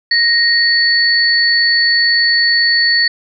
sine tone pair together, 1872 / 4449 Hz, A#6 / C#8, +7 / +5 cents, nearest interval octave + minor third, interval 1498 cents, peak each -12 dBFS, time 0.11-3.08 s, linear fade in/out 5 ms, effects none

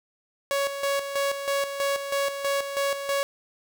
sawtooth tone with tremolo, 558 Hz, C#5, 11 cents sharp, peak -19 dBFS, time 0.51-3.23 s, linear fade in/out 0 ms, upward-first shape square, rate 3.1 Hz, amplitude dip 60%, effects none

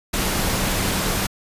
sine tone in noise, 190 Hz, F#3, 46 cents sharp, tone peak -30 dBFS, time 0.13-1.27 s, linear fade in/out 10 ms, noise pink, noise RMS -22 dBFS, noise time 0.13-1.27 s, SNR -11 dB, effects resampled to 32000 Hz

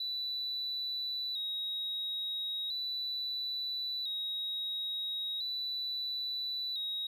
triangle tone with vibrato, 3881 Hz, B7, 31 cents flat, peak -31 dBFS, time 0-7.07 s, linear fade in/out 5 ms, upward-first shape square, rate 0.37 Hz, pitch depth 39 cents each way, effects tanh soft clip ceiling -31 dBFS

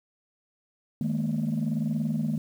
sine chord, D# suspended fourth, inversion none, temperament equal with one note detuned, 155.56 / 212.1 / 233.1 Hz, D#3 / G#3 / A#3, 0 / +37 / 0 cents, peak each -28 / -28 / -28 dBFS, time 1.01-2.38 s, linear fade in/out 2 ms, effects tanh soft clip ceiling -20 dBFS + 9-bit

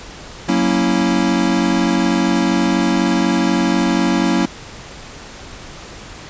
square chord, F# dominant seventh, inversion none, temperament equal, 185 / 233.1 / 277.2 / 329.6 Hz, F#3 / A#3 / C#4 / E4, 0 / 0 / 0 / 0 cents, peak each -20 dBFS, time 0.48-4.46 s, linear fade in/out 10 ms, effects pink hiss -35 dBFS RMS until 6.29 s + resampled to 16000 Hz

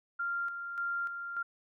sine tone with tremolo, 1391 Hz, F6, 7 cents flat, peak -31 dBFS, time 0.19-1.43 s, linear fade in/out 10 ms, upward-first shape square, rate 1.7 Hz, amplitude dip 50%, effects none

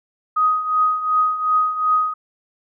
sine tone with tremolo, 1252 Hz, D#6, 10 cents sharp, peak -12 dBFS, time 0.36-2.14 s, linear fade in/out 10 ms, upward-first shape triangle, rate 2.7 Hz, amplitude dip 75%, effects none

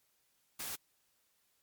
white noise, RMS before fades -41 dBFS, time 0.59-0.76 s, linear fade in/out 10 ms, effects white hiss -75 dBFS RMS until 1.62 s + MP3 96 kbps

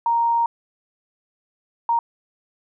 sine tone bursts at uneven times, 932.3 Hz, A#5, in tune, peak -16 dBFS, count 2, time 0.06-0.46 / 1.89-1.99 s, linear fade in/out 2 ms, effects none

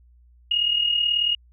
sine tone with amplitude modulation, 2865 Hz, F7, 44 cents sharp, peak -16 dBFS, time 0.51-1.35 s, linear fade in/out 5 ms, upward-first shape sine, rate 38.4 Hz, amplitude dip 60%, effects added 60 Hz sine -51 dBFS peak until 1.52 s

